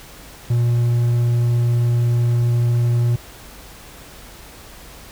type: tone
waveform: triangle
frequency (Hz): 119.4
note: A#2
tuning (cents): +42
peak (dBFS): -12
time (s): 0.5-3.16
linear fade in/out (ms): 5
effects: added 50 Hz sine -47 dBFS peak until 5.11 s + pink hiss -41 dBFS RMS until 5.11 s